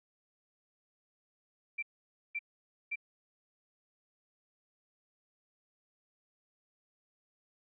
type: tone bursts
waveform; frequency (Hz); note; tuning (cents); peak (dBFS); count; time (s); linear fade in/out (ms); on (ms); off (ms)
sine; 2349; D7; 0; -33; 3; 1.78-2.958; 10; 46; 520
effects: none